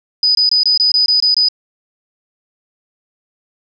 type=tone bursts; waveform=sine; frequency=4978 Hz; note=D#8; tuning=in tune; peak=-9 dBFS; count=9; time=0.23-1.486 s; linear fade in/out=2 ms; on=120 ms; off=22 ms; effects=none